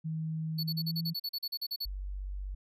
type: tone with pitch glide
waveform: sine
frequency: 159.1 to 164.62 Hz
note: D#3 to E3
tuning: +39 to -2 cents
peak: -32 dBFS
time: 0.04-1.14 s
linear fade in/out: 20 ms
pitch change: +59 cents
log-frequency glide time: 0.58-1.01 s
type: tone bursts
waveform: square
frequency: 4435 Hz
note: C#8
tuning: in tune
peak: -33 dBFS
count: 14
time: 0.58-1.856 s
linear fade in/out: 10 ms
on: 54 ms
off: 40 ms
type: tone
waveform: sine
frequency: 48 Hz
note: G1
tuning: 36 cents flat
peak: -35 dBFS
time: 1.85-2.55 s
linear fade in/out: 10 ms
effects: none